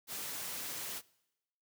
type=noise; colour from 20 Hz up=white; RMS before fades=-41 dBFS; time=0.07-1.02 s; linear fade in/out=50 ms; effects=noise-tail reverb RT60 0.9 s tail -23 dB re dry + high-pass 100 Hz 12 dB/octave